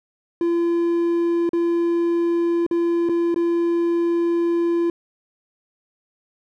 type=tone with dropouts; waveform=triangle; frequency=340.7 Hz; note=F4; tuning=43 cents flat; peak=-15 dBFS; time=0.41-4.9 s; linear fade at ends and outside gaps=2 ms; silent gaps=1.492-1.532 / 2.665-2.711 / 3.089-3.094 / 3.344-3.36 s; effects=none